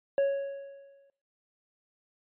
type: tone with exponential decay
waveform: triangle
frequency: 554.4 Hz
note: C#5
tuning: in tune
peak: -19 dBFS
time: 0.18-1.1 s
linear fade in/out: 1 ms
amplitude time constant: 200 ms
effects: noise-tail reverb RT60 0.5 s tail -19 dB re dry + resampled to 8000 Hz